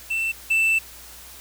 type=tone pair in turn; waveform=triangle; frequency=2676 / 2659 Hz; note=E7 / E7; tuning=+25 / +14 cents; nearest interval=unison; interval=11 cents; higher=first; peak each=-20 / -15 dBFS; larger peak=second; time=0.1-0.32 / 0.5-0.79 s; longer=second; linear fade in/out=10 ms; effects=added 60 Hz sine -50 dBFS peak until 1.4 s + white hiss -43 dBFS RMS until 1.4 s